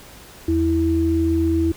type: tone pair together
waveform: sine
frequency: 82.1 / 328.4 Hz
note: E2 / E4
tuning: -6 / -6 cents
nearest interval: 2 octaves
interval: 2400 cents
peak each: -21 / -17 dBFS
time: 0.48-1.72 s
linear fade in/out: 5 ms
effects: pink hiss -43 dBFS RMS until 1.76 s